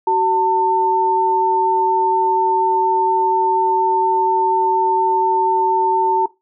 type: tone pair together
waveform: sine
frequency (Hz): 377.5 / 897.9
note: F#4 / A5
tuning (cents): +35 / +35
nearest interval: octave + minor third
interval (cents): 1500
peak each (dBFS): -19 / -13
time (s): 0.07-6.26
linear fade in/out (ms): 5
effects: noise-tail reverb RT60 0.2 s tail -18 dB re dry